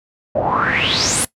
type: noise with low-pass filter sweep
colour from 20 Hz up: pink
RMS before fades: -17 dBFS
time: 0.35-1.25 s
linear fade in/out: 5 ms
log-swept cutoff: 550 to 11000 Hz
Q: 8.1
effects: noise-tail reverb RT60 0.1 s tail -18 dB re dry + high-pass 100 Hz 12 dB/octave